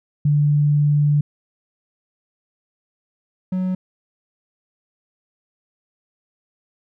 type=tone pair in turn; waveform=sine / triangle; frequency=146.83 / 184.99 Hz; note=D3 / F#3; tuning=0 / 0 cents; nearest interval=major third; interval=400 cents; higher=second; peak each=-13 / -17 dBFS; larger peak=first; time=0.25-1.21 / 3.52-3.75 s; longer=first; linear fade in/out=5 ms; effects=none